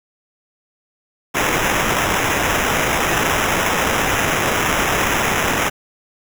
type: noise with sample-and-hold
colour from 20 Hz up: violet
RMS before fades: -18 dBFS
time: 1.34-5.7 s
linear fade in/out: 20 ms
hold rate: 4410 Hz
effects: none